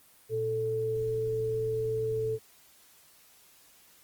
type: tone pair together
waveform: sine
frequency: 117.28 / 440 Hz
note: A#2 / A4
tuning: +11 / 0 cents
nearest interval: octave + major seventh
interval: 2289 cents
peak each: -36 / -28 dBFS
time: 0.29-2.39 s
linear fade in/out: 50 ms
effects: white hiss -59 dBFS RMS until 4.03 s + Opus 24 kbps